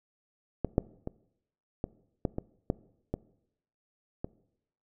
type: clicks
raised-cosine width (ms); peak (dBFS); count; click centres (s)
2; -14 / -9 / -21 / -17 / -14 / -19 / -13 / -17 / -20; 9; 0.647 / 0.781 / 1.074 / 1.841 / 2.252 / 2.384 / 2.701 / 3.14 / 4.245
effects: noise-tail reverb RT60 0.8 s tail -21 dB re dry